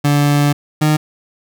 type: tone pair in turn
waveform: 30% pulse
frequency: 144.9 / 152.72 Hz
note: D3 / D#3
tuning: -23 / -32 cents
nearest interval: minor second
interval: 91 cents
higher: second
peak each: -8 dBFS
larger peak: neither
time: 0.04-0.53 / 0.81-0.97 s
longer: first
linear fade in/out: 10 ms
effects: none